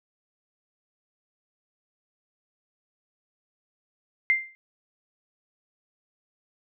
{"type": "tone with exponential decay", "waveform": "sine", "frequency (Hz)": 2093, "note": "C7", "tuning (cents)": 0, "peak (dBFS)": -15, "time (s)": [4.3, 4.55], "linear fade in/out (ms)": 0, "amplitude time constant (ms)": 53, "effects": []}